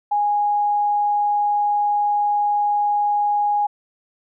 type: tone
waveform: sine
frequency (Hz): 826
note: G#5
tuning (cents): -10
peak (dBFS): -16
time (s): 0.11-3.67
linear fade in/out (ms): 10
effects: none